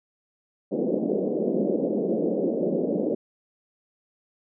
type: band-pass noise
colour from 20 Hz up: white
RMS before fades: -25 dBFS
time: 0.71-3.15 s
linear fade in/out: 10 ms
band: 180 to 550 Hz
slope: 48 dB/octave
effects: none